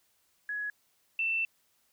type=tone pair in turn; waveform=sine; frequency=1679 / 2675 Hz; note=G#6 / E7; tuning=+18 / +25 cents; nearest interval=minor sixth; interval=807 cents; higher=second; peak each=-32 / -27 dBFS; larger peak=second; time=0.49-0.7 / 1.19-1.45 s; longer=second; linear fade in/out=2 ms; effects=white hiss -71 dBFS RMS until 1.92 s